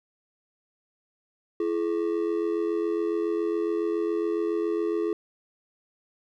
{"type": "ring-modulated tone", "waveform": "triangle", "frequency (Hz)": 380, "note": "F#4", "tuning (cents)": 46, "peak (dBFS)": -19, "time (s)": [1.6, 5.13], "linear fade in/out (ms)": 2, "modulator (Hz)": 43.6, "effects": []}